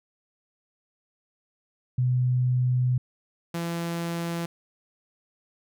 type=tone pair in turn; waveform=sine / sawtooth; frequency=125.7 / 169.2 Hz; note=B2 / E3; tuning=+31 / +45 cents; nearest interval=perfect fourth; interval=514 cents; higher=second; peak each=-20 / -24 dBFS; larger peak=first; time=1.98-2.98 / 3.54-4.46 s; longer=first; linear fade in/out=5 ms; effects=none